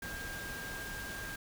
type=tone in noise; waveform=sine; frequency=1603 Hz; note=G6; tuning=38 cents sharp; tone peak=-42 dBFS; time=0.02-1.36 s; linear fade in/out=5 ms; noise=pink; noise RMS=-44 dBFS; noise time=0.02-1.36 s; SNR=-1 dB; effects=none